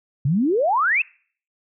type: exponential sweep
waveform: sine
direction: up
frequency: 127.2 to 2733 Hz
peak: -16 dBFS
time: 0.25-1.02 s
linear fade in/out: 5 ms
effects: noise-tail reverb RT60 0.5 s tail -25 dB re dry